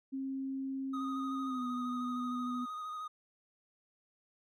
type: tone with pitch glide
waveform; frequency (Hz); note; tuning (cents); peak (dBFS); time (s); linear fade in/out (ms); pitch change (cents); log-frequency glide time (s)
sine; 268.2 to 247.4; C4 to B3; +43 to +3; -35; 0.12-2.66; 20; -140; 1.45-1.64
type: tone with vibrato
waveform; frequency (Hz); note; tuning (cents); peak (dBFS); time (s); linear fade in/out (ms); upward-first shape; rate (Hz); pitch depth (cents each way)
triangle; 1244.5; D#6; 0; -37; 0.93-3.08; 10; square; 13; 22
effects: none